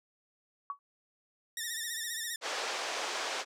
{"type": "tone with exponential decay", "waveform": "sine", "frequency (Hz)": 1125, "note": "C#6", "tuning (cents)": 25, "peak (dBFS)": -30, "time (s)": [0.7, 0.79], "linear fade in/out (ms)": 1, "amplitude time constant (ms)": 18}
{"type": "tone with vibrato", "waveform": "10% pulse", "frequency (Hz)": 1834, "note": "A#6", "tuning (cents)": -29, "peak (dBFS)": -26, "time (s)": [1.57, 2.36], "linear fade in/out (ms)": 2, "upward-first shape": "sine", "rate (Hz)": 15, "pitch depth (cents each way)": 72}
{"type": "band-pass noise", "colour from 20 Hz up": "pink", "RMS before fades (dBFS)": -36, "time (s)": [2.41, 3.45], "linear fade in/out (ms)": 50, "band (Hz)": [460, 6900], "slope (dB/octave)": 24}
{"effects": []}